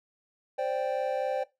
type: chord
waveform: triangle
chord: C suspended second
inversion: none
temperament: equal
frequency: 523.3 / 587.3 / 784 Hz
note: C5 / D5 / G5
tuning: 0 / 0 / 0 cents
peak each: -29 / -30 / -31 dBFS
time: 0.58-1.44 s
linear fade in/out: 10 ms
effects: noise-tail reverb RT60 0.2 s tail -18 dB re dry